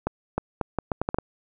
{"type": "accelerating click train", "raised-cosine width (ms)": 1, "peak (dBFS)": -10, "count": 9, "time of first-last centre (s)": [0.07, 1.186], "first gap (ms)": 310, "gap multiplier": 0.75, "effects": []}